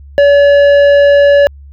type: tone with tanh clipping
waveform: sine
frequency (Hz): 570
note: C#5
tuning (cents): +48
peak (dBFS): -5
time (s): 0.18-1.47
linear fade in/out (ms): 0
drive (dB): 10
effects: added 70 Hz sine -31 dBFS peak until 1.72 s